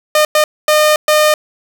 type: tone bursts at uneven times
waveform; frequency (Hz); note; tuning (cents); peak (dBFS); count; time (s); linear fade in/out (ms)
sawtooth; 609; D#5; -37; -4; 4; 0.15-0.25 / 0.35-0.44 / 0.68-0.96 / 1.08-1.34; 2
effects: none